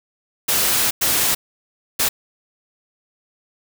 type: noise bursts at uneven times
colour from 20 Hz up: white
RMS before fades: -18 dBFS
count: 3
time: 0.48-0.91 / 1.01-1.35 / 1.99-2.09 s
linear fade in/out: 10 ms
effects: none